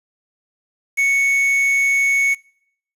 triangle tone with quantisation, 2217 Hz, C#7, in tune, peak -12 dBFS, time 0.97-2.35 s, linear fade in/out 20 ms, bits 5, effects noise-tail reverb RT60 0.7 s tail -26 dB re dry + resampled to 32000 Hz

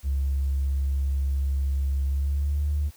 triangle tone with pitch glide, 68.5 to 73.42 Hz, C#2 to D2, -20 to 0 cents, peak -18 dBFS, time 0.03-2.91 s, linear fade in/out 50 ms, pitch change +120 cents, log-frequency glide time 2.07-2.69 s, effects tanh soft clip ceiling -20 dBFS + white hiss -55 dBFS RMS until 2.96 s

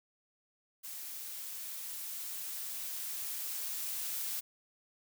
blue noise with level ramp, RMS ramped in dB -44 to -37 dBFS, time 0.83-4.41 s, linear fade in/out 20 ms, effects none

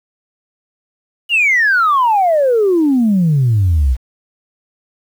sine exponential sweep, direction down, 2922 to 59 Hz, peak -8 dBFS, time 1.29-3.97 s, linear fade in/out 50 ms, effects tanh soft clip ceiling -6 dBFS + 7-bit

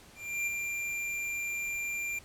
square tone with ADSR envelope, 2378 Hz, D7, 21 cents sharp, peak -29 dBFS, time 0.15-2.19 s, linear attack 320 ms, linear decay 14 ms, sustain -4 dB, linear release 5 ms, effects pink hiss -55 dBFS RMS until 2.24 s + low-pass 12000 Hz 12 dB/octave

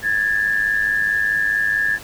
sine tone pair together, 1661.2 / 1765.8 Hz, G#6 / A6, 0 / +6 cents, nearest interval minor second, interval 106 cents, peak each -19 dBFS, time 0.02-1.99 s, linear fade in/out 50 ms, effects pink hiss -38 dBFS RMS until 2.03 s

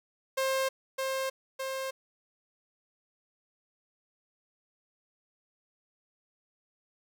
sawtooth tone with echo, 531 Hz, C5, 25 cents sharp, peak -23 dBFS, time 0.37-0.69 s, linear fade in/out 10 ms, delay 610 ms, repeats 2, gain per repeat -3 dB, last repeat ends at 1.91 s, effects none

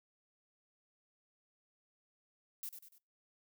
violet noise with echo, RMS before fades -43 dBFS, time 2.63-2.69 s, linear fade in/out 0 ms, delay 97 ms, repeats 3, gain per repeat -7 dB, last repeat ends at 2.981 s, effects noise-tail reverb RT60 0.3 s tail -25 dB re dry

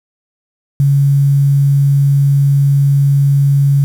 sine tone with quantisation, 140 Hz, C#3, 18 cents sharp, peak -7 dBFS, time 0.8-3.84 s, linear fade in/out 0 ms, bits 6, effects none

